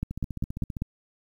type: two click trains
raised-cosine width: 5 ms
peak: -21 / -15 dBFS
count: 11 / 5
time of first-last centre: 0.11-0.768 / 0.03-0.821 s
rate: 15.2 / 5.06 Hz
effects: 9-bit